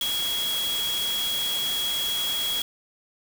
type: tone in noise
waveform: sine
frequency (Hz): 3322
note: G#7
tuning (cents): 0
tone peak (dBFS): -25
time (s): 0.01-2.62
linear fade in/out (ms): 2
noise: white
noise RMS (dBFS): -32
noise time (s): 0.01-2.62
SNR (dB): +4
effects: none